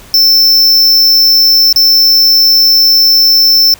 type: tone with dropouts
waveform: square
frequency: 5330 Hz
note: E8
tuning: 18 cents sharp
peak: -4 dBFS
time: 0.14-3.74 s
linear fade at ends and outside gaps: 1 ms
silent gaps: 1.727-1.76 s
effects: pink hiss -36 dBFS RMS until 3.79 s